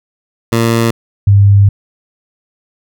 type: tone pair in turn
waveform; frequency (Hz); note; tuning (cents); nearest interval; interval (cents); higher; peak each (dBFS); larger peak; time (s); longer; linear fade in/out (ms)
15% pulse / sine; 115.2 / 100.24; A#2 / G2; -20 / +39; major second; 241; first; -3; neither; 0.52-0.91 / 1.27-1.69; second; 5
effects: none